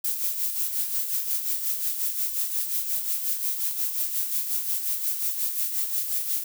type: noise with tremolo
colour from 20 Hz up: violet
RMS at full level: -25 dBFS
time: 0.04-6.44 s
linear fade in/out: 5 ms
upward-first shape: sine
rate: 5.6 Hz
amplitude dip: 55%
effects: none